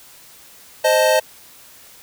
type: chord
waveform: square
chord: A diminished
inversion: first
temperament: equal with one note detuned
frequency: 521.7 / 622.3 / 880 Hz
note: C5 / Eb5 / A5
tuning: -5 / 0 / 0 cents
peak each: -18 / -16 / -21 dBFS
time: 0.84-1.2 s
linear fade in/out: 10 ms
effects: white hiss -45 dBFS RMS until 2.02 s